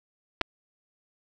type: clicks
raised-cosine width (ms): 0.3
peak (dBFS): -9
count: 2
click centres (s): 0.412 / 0.415
effects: none